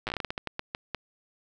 slowing click train, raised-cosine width 0.3 ms, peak -15 dBFS, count 15, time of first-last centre 0.07-0.947 s, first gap 8 ms, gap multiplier 1.28, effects none

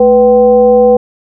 sine tone with frequency modulation, 493.9 Hz, B4, in tune, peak -3 dBFS, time 0-0.97 s, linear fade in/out 5 ms, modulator 275 Hz, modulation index 0.59, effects none

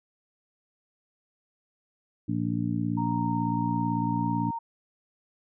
harmonic tone, 58 Hz, A#1, 8 cents flat, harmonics 2 / 3 / 4 / 5, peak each -31 / -31 / -31 / -31 dBFS, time 2.28-4.51 s, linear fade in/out 10 ms
sine tone with vibrato, 927 Hz, A#5, 10 cents flat, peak -30 dBFS, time 2.97-4.59 s, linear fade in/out 10 ms, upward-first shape triangle, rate 1.7 Hz, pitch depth 10 cents each way
effects none

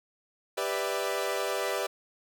sawtooth chord, E minor seventh, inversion first, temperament equal with one note detuned, 394.5 / 493.9 / 587.3 / 659.3 Hz, G4 / B4 / D5 / E5, +11 / 0 / 0 / 0 cents, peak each -30 / -30 / -30 / -32 dBFS, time 0.57-1.87 s, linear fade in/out 10 ms, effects none

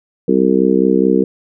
harmonic tone, 64.7 Hz, C2, 19 cents flat, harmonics 3 / 4 / 5 / 6 / 7, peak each -16 / -16 / -16 / -16 / -16 dBFS, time 0.28-1.24 s, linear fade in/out 5 ms, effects none

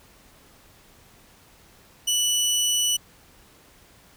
20% pulse tone, 2960 Hz, F#7, in tune, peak -15 dBFS, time 2.07-2.97 s, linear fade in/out 10 ms, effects pink hiss -54 dBFS RMS until 4.16 s

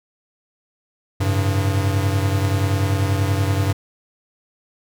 square tone cluster, 96.4 / 106.8 / 138 Hz, G2 / G#2 / C#3, -28 / +49 / -7 cents, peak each -19 / -25 / -27 dBFS, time 1.2-3.73 s, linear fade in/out 10 ms, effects none

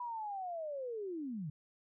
sine linear sweep, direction down, 987.8 to 138 Hz, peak -38 dBFS, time 0-1.5 s, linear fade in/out 5 ms, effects none

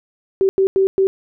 sine tone bursts at uneven times, 385.1 Hz, G4, 31 cents flat, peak -11 dBFS, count 4, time 0.41-0.49 / 0.58-0.67 / 0.76-0.87 / 0.98-1.07 s, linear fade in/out 0 ms, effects none

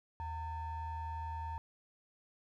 triangle ring-modulated tone, 415.3 Hz, G#4, in tune, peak -33 dBFS, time 0.2-1.58 s, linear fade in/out 0 ms, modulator 496 Hz, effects none

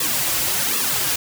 white noise with flanger, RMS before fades -21 dBFS, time 0-1.16 s, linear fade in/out 5 ms, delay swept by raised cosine 1.3 to 5.1 ms, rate 1.3 Hz, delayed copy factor -1, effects none

